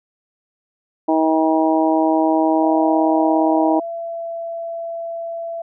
harmonic tone, 159.4 Hz, D#3, 42 cents sharp, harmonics 2 / 3 / 4 / 5 / 6, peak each -16 / -27 / -19 / -21 / -23 dBFS, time 1.08-3.8 s, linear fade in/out 10 ms
sine tone with pitch glide, 675 to 670.3 Hz, E5 to E5, +41 to +29 cents, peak -24 dBFS, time 2.62-5.62 s, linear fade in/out 5 ms, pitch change -12 cents, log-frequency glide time 3.65-4.26 s
effects none

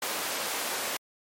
pink high-pass noise, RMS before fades -32 dBFS, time 0.02-0.97 s, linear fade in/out 5 ms, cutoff 460 Hz, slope 12 dB/octave, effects MP3 64 kbps

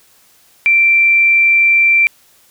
sine tone, 2351 Hz, D7, 1 cent sharp, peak -7 dBFS, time 0.66-2.07 s, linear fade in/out 0 ms, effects white hiss -50 dBFS RMS until 2.5 s

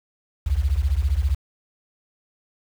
sine beating tone pair, 61.74 / 76.74 Hz, B1 / D#2, 0 / -23 cents, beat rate 15 Hz, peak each -21 dBFS, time 0.46-1.35 s, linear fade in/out 10 ms, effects 7-bit

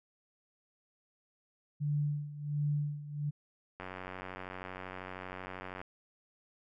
sine tone with tremolo, 146.83 Hz, D3, in tune, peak -28 dBFS, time 1.8-3.31 s, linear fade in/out 20 ms, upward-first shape sine, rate 1.4 Hz, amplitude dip 80%
click train, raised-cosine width 0.5 ms, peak -27 dBFS, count 188, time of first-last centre 3.8-5.815 s, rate 92.8 Hz
effects none

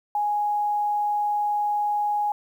sine tone, 830.6 Hz, G#5, in tune, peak -21 dBFS, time 0.15-2.32 s, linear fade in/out 2 ms, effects 9-bit

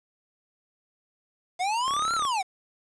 square linear two-way sweep, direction up then down, 698 to 1396.9 to 719 Hz, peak -25 dBFS, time 1.59-2.43 s, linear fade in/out 20 ms, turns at 2.14 s
click train, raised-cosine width 0.5 ms, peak -22 dBFS, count 14, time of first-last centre 1.88-2.251 s, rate 35 Hz
effects resampled to 22050 Hz + 8-bit

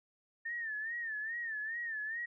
sine tone with vibrato, 1800 Hz, A6, 39 cents sharp, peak -36 dBFS, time 0.45-2.26 s, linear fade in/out 10 ms, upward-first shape sine, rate 2.4 Hz, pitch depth 100 cents each way, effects none

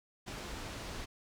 pink low-pass noise, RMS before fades -43 dBFS, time 0.26-1.06 s, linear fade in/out 20 ms, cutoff 6700 Hz, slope 12 dB/octave, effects none

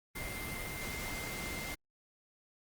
sine tone in noise, 2093 Hz, C7, in tune, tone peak -43 dBFS, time 0.15-1.75 s, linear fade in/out 10 ms, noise pink, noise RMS -41 dBFS, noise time 0.15-1.75 s, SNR -5 dB, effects Opus 32 kbps

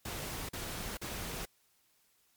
pink noise bursts, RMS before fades -40 dBFS, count 3, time 0.05-1.454 s, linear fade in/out 5 ms, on 440 ms, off 42 ms, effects white hiss -71 dBFS RMS until 2.36 s + MP3 96 kbps

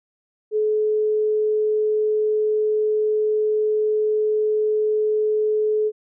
sine tone, 428.1 Hz, A4, 47 cents flat, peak -17 dBFS, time 0.51-5.92 s, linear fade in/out 50 ms, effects none

